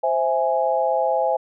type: chord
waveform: sine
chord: C augmented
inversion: none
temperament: equal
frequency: 523.3 / 659.3 / 830.6 Hz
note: C5 / E5 / G#5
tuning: 0 / 0 / 0 cents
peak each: -22 dBFS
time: 0.03-1.37 s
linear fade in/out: 10 ms
effects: none